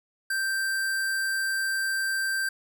square tone, 1568 Hz, G6, in tune, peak -26 dBFS, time 0.3-2.49 s, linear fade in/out 5 ms, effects none

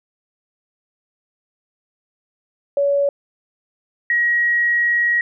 sine tone pair in turn, 565 / 1900.4 Hz, C#5 / A#6, +33 / +33 cents, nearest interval octave + major sixth, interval 2100 cents, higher second, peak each -14 dBFS, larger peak neither, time 2.77-3.09 / 4.1-5.21 s, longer second, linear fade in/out 2 ms, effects none

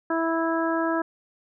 harmonic tone, 328.4 Hz, E4, 6 cents flat, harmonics 1 / 2 / 3 / 4 / 5, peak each -25 / -28 / -30 / -31 / -32 dBFS, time 0.1-1.02 s, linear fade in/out 5 ms, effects none

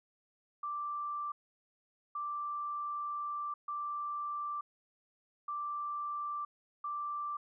sine tone bursts at uneven times, 1174.7 Hz, D6, in tune, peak -35 dBFS, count 5, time 0.63-1.32 / 2.15-3.54 / 3.68-4.61 / 5.48-6.45 / 6.84-7.37 s, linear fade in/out 5 ms, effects none

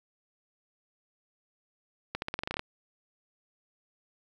accelerating click train, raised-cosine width 0.3 ms, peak -16 dBFS, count 11, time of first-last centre 2.15-2.594 s, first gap 71 ms, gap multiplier 0.89, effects 9-bit

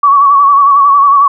sine tone with vibrato, 1126 Hz, C#6, 27 cents sharp, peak -3 dBFS, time 0.03-1.28 s, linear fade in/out 5 ms, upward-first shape sine, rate 11 Hz, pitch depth 50 cents each way, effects none

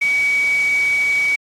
sine tone in noise, 2266 Hz, C#7, 37 cents sharp, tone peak -14 dBFS, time 0.01-1.36 s, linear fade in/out 10 ms, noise white, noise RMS -31 dBFS, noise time 0.01-1.36 s, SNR +14 dB, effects low-pass 7000 Hz 12 dB/octave + AAC 48 kbps

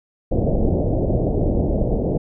pink low-pass noise, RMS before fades -19 dBFS, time 0.31-2.18 s, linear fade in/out 10 ms, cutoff 660 Hz, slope 48 dB/octave, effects none

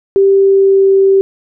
sine tone with pitch glide, 391.8 to 388.6 Hz, G4 to G4, -1 to -15 cents, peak -5 dBFS, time 0.16-1.21 s, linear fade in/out 0 ms, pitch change -14 cents, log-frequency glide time 0.31-0.91 s, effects none

